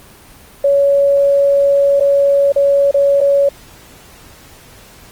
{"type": "tone with dropouts", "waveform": "sine", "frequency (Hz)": 561, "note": "C#5", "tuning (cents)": 21, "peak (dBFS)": -8, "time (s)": [0.64, 3.49], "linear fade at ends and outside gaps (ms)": 5, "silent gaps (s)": [[1.999, 2.006], [2.522, 2.56], [2.912, 2.942], [3.206, 3.211]], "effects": ["pink hiss -41 dBFS RMS until 5.11 s", "Opus 24 kbps"]}